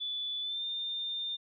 sine tone with pitch glide, 3469 to 3610 Hz, A7 to A7, -25 to +44 cents, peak -33 dBFS, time 0-1.37 s, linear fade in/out 20 ms, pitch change +69 cents, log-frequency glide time 0.41-0.63 s, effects none

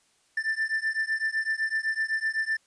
triangle beating tone pair, 1770 / 1777.9 Hz, A6 / A6, +10 / +18 cents, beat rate 7.9 Hz, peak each -27 dBFS, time 0.37-2.57 s, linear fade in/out 5 ms, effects white hiss -66 dBFS RMS until 2.66 s + resampled to 22050 Hz

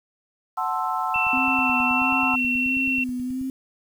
sine chord, F# half-diminished seventh, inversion none, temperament equal, 740 / 880 / 1046.5 / 1318.5 Hz, F#5 / A5 / C6 / E6, 0 / 0 / 0 / 0 cents, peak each -28 dBFS, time 0.57-2.36 s, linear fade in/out 10 ms
sine tone with pitch glide, 2678 to 2717 Hz, E7 to F7, +27 to -48 cents, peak -21 dBFS, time 1.14-3.04 s, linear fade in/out 5 ms, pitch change +25 cents, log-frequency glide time 1.47-2.29 s
click train, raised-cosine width 5 ms, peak -31 dBFS, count 22, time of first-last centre 1.16-3.413 s, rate 9.32 Hz
sine tone with vibrato, 256.4 Hz, C4, 35 cents flat, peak -25 dBFS, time 1.33-3.5 s, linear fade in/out 2 ms, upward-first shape sine, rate 1.5 Hz, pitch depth 50 cents each way
effects 8-bit

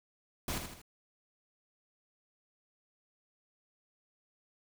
pink noise with echo, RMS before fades -36 dBFS, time 0.48-0.58 s, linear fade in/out 2 ms, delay 79 ms, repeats 3, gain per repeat -6 dB, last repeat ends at 0.817 s, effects none

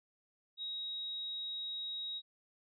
sine tone, 3800 Hz, A#7, 33 cents sharp, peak -38 dBFS, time 0.57-2.22 s, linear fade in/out 50 ms, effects none

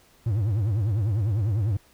triangle tone with vibrato, 104.9 Hz, G#2, 18 cents sharp, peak -19 dBFS, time 0.26-1.77 s, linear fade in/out 5 ms, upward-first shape triangle, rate 10 Hz, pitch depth 250 cents each way, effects pink hiss -58 dBFS RMS until 1.93 s

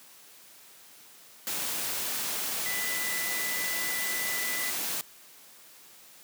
sine tone in noise, 1993 Hz, B6, 15 cents sharp, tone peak -33 dBFS, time 2.66-4.7 s, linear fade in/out 0 ms, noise white, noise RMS -32 dBFS, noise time 1.47-5.01 s, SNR -4 dB, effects white hiss -53 dBFS RMS until 6.23 s + high-pass 150 Hz 12 dB/octave

